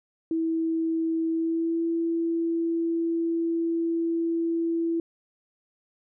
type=tone with pitch glide; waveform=sine; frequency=325.9 to 332.9 Hz; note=E4 to E4; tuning=-20 to +17 cents; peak=-23 dBFS; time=0.31-5 s; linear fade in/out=2 ms; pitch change=+37 cents; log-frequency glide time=1.3-1.84 s; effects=none